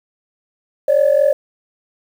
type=tone pair together; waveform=sine; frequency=549 / 593.4 Hz; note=C#5 / D5; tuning=-17 / +18 cents; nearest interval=minor second; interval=135 cents; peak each=-12 dBFS; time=0.88-1.33 s; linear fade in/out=5 ms; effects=tanh soft clip ceiling -5 dBFS + 7-bit